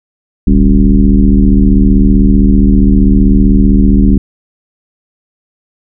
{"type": "tone with frequency modulation", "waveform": "sine", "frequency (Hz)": 123.47, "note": "B2", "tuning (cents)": 0, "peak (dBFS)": -3, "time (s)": [0.47, 4.18], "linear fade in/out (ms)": 5, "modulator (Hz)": 75.4, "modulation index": 2.1, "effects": []}